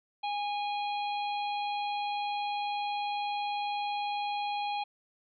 harmonic tone, 822 Hz, G#5, 18 cents flat, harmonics 1 / 3 / 4 / 5, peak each -31 / -41 / -43 / -45 dBFS, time 0.23-4.84 s, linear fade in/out 10 ms, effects none

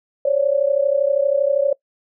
sine tone pair together, 543.4 / 576 Hz, C#5 / D5, -35 / -34 cents, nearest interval minor second, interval 101 cents, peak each -17 dBFS, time 0.25-1.73 s, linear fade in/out 5 ms, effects noise-tail reverb RT60 0.1 s tail -23 dB re dry

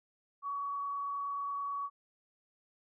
sine tone with frequency modulation, 1128 Hz, C#6, 30 cents sharp, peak -34 dBFS, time 0.42-1.9 s, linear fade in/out 50 ms, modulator 29.3 Hz, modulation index 0.34, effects none

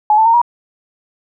sine tone with pitch steps, 848 / 882 / 917.3 / 954 Hz, G#5 / A5 / A#5 / A#5, +36 / +4 / -28 / +40 cents, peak -7 dBFS, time 0.1-0.416 s, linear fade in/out 2 ms, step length 79 ms, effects none

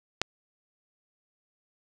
click, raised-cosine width 0.2 ms, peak -7 dBFS, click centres 0.216 s, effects none

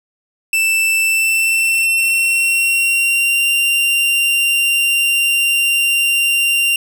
45% pulse tone with pitch glide, 2657 to 2776 Hz, E7 to F7, +13 to -11 cents, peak -12 dBFS, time 0.53-6.76 s, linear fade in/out 2 ms, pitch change +76 cents, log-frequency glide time 1.01-3.49 s, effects none

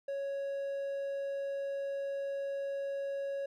triangle tone, 554.4 Hz, C#5, in tune, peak -32 dBFS, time 0.08-3.46 s, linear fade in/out 5 ms, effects none

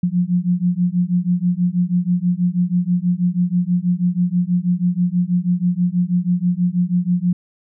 sine beating tone pair, 174.61 / 180.81 Hz, F3 / F#3, 0 / -40 cents, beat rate 6.2 Hz, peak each -18 dBFS, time 0.03-7.33 s, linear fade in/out 5 ms, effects none

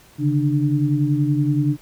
sine tone cluster, 139.2 / 149.8 / 297.4 Hz, C#3 / D3 / D4, +8 / +35 / +22 cents, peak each -19 / -23 / -20 dBFS, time 0.18-1.77 s, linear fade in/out 50 ms, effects pink hiss -50 dBFS RMS until 1.81 s

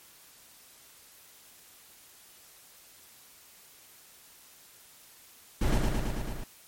brown noise with echo, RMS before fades -25 dBFS, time 5.61-5.78 s, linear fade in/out 5 ms, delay 110 ms, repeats 6, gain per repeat -2 dB, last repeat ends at 6.44 s, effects white hiss -55 dBFS RMS until 6.67 s + MP3 64 kbps

